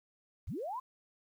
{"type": "linear sweep", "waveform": "sine", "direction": "up", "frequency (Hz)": [39.33, 1074], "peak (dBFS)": -36, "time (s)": [0.47, 0.8], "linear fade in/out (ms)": 10, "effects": ["11-bit"]}